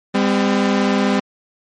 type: tone pair together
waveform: sawtooth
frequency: 200.2 / 256.3 Hz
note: G3 / C4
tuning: +37 / -36 cents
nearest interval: major third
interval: 427 cents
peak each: -12 / -14 dBFS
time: 0.14-1.2 s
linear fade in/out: 10 ms
effects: low-pass 5000 Hz 12 dB/octave + MP3 48 kbps